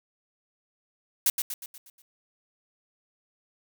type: noise with echo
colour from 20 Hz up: blue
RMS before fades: -22 dBFS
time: 1.26-1.3 s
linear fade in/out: 2 ms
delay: 120 ms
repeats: 6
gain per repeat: -6 dB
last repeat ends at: 2.02 s
effects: none